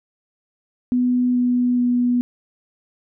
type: tone with pitch steps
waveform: sine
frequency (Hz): 248.1 / 246.4 / 244.7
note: B3 / B3 / B3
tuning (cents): +8 / -4 / -16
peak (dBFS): -15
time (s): 0.92-2.21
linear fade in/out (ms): 0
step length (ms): 430
effects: none